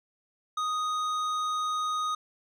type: tone with hard clipping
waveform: sine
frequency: 1245 Hz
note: D#6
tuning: 1 cent sharp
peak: -29 dBFS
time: 0.57-2.15 s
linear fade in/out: 5 ms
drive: 10 dB
effects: none